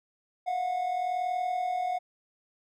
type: tone pair together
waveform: triangle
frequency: 687 / 727.9 Hz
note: F5 / F#5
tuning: -29 / -29 cents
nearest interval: minor second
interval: 100 cents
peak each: -34 / -26 dBFS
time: 0.46-1.99 s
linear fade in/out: 20 ms
effects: none